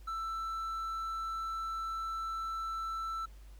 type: tone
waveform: triangle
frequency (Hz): 1329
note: E6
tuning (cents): +14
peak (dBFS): -33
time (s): 0.07-3.26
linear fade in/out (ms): 10
effects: added 50 Hz sine -49 dBFS peak until 3.59 s + pink hiss -65 dBFS RMS until 3.59 s